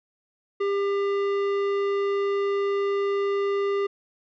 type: tone with tanh clipping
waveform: sine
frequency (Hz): 399.5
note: G4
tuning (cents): +33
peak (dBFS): -24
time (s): 0.6-3.87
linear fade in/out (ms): 10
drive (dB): 14
effects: none